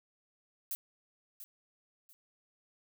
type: noise with echo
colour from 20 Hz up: violet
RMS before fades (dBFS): -37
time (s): 0.71-0.75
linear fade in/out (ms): 0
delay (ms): 690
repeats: 2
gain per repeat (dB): -11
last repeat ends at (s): 2.13
effects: none